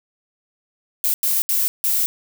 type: noise bursts at uneven times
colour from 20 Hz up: violet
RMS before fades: -19 dBFS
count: 4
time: 1.04-1.14 / 1.23-1.42 / 1.49-1.68 / 1.84-2.06 s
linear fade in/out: 0 ms
effects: none